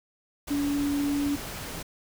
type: tone in noise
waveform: sine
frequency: 286 Hz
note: D4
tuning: 46 cents flat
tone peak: -24 dBFS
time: 0.5-1.36 s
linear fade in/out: 10 ms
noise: pink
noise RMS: -37 dBFS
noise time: 0.47-1.83 s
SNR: +10 dB
effects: none